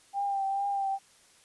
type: tone with vibrato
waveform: sine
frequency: 791 Hz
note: G5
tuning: 15 cents sharp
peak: -27 dBFS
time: 0.13-0.99 s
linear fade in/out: 50 ms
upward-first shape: triangle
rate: 2.3 Hz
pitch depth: 34 cents each way
effects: white hiss -60 dBFS RMS until 1.44 s + resampled to 24000 Hz